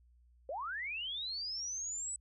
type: linear sweep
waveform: sine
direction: up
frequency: 493.9 to 8040 Hz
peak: -37 dBFS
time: 0.49-2.16 s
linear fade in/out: 2 ms
effects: added 60 Hz sine -62 dBFS peak until 2.2 s